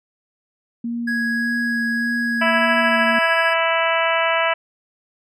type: tone with vibrato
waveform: sine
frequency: 233.1 Hz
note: A#3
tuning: in tune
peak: -22 dBFS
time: 0.84-3.19 s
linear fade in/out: 5 ms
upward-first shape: sine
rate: 1.7 Hz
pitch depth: 21 cents each way
type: tone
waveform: triangle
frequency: 1661.2 Hz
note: G#6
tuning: in tune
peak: -19 dBFS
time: 1.07-3.54 s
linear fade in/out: 10 ms
type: harmonic tone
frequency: 329.6 Hz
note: E4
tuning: in tune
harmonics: 2 / 3 / 4 / 5 / 6 / 7 / 8 / 9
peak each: -21 / -23 / -24 / -25 / -26 / -26 / -27 / -28 dBFS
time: 2.41-4.54 s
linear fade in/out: 10 ms
effects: none